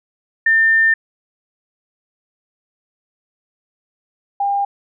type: tone pair in turn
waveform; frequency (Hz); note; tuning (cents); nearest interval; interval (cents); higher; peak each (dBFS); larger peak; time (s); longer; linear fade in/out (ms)
sine; 1800 / 801.8; A6 / G5; +39 / +39; octave + major second; 1400; first; -10 / -15; first; 0.46-0.94 / 4.4-4.65; first; 5
effects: none